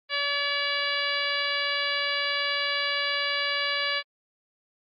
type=harmonic tone with a mistuned harmonic; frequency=571 Hz; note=D5; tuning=49 cents flat; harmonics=1 / 2 / 3 / 4 / 5 / 6 / 7 / 8; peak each=-35 / -34 / -30 / -31 / -32 / -34 / -34 / -35 dBFS; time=0.09-4.03 s; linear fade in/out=50 ms; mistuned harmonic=8; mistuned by=+57 cents; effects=MP3 32 kbps